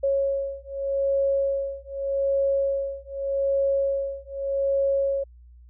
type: beating tone pair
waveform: sine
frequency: 550 / 550.83 Hz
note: C#5 / C#5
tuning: -14 / -11 cents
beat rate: 0.83 Hz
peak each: -25 dBFS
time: 0.03-5.24 s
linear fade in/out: 10 ms
effects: added 60 Hz sine -46 dBFS peak until 5.69 s